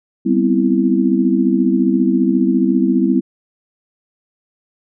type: chord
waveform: sine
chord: C major seventh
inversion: second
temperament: equal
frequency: 196 / 246.9 / 261.6 / 329.6 Hz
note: G3 / B3 / C4 / E4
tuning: 0 / 0 / 0 / 0 cents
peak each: -17 dBFS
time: 0.25-3.21 s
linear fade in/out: 20 ms
effects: none